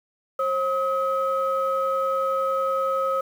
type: tone pair together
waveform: sine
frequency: 536 / 1274.8 Hz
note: C5 / D#6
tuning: +42 / +42 cents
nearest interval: octave + minor third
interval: 1500 cents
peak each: -23 / -23 dBFS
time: 0.39-3.21 s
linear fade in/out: 5 ms
effects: tanh soft clip ceiling -14 dBFS + 8-bit